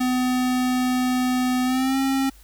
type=tone with pitch glide; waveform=square; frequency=252.4 to 269 Hz; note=B3 to C4; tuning=+38 to +48 cents; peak=-20 dBFS; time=0-2.3 s; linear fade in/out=10 ms; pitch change=+110 cents; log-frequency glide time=1.64-1.98 s; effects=added 50 Hz sine -47 dBFS peak until 2.43 s + white hiss -54 dBFS RMS until 2.43 s